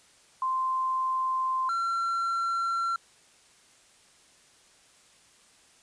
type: tone pair in turn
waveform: sine / triangle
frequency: 1042 / 1361.3 Hz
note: C6 / F6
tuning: -7 / -45 cents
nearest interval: perfect fourth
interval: 462 cents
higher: second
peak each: -25 / -24 dBFS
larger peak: second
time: 0.42-1.69 / 1.69-2.96 s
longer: neither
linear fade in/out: 2 ms
effects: white hiss -59 dBFS RMS until 5.82 s + resampled to 22050 Hz